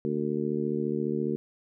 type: harmonic tone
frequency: 74.6 Hz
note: D2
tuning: 28 cents sharp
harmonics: 2 / 3 / 4 / 5 / 6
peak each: -35 / -31 / -34 / -31 / -34 dBFS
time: 0.05-1.36 s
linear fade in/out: 0 ms
effects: none